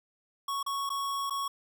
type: tone with dropouts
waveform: square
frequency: 1108.7 Hz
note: C#6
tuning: in tune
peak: -31 dBFS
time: 0.48-1.48 s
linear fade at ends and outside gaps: 5 ms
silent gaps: 0.629-0.663 / 0.893-0.901 / 1.298-1.306 s
effects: none